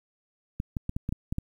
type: clicks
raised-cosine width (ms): 5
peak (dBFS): -17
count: 8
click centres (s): 0.601 / 0.768 / 0.894 / 0.965 / 1.091 / 1.125 / 1.325 / 1.384
effects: 9-bit